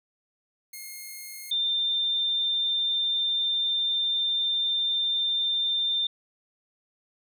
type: tone pair in turn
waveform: 5% pulse / sine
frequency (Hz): 2144 / 3592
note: C7 / A7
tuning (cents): +42 / +35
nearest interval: major sixth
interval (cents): 893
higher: second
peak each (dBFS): -28 / -23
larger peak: second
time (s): 0.73-1.51 / 1.51-6.07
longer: second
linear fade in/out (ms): 5
effects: none